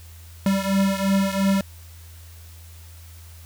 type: beating tone pair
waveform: square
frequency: 194 / 196.9 Hz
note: G3 / G3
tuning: -18 / +8 cents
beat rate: 2.9 Hz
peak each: -21 / -24 dBFS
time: 0.46-1.61 s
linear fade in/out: 2 ms
effects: added 83 Hz sine -41 dBFS peak until 3.45 s + white hiss -50 dBFS RMS until 3.45 s